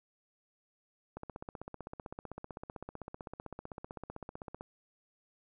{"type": "click train", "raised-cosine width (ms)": 1, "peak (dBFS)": -28, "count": 55, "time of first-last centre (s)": [1.17, 4.609], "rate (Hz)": 15.7, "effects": []}